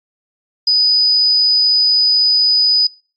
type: tone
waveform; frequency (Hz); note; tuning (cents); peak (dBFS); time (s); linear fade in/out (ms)
sine; 4978; D#8; 0; -9; 0.67-2.87; 5
effects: noise-tail reverb RT60 0.4 s tail -25 dB re dry + AAC 48 kbps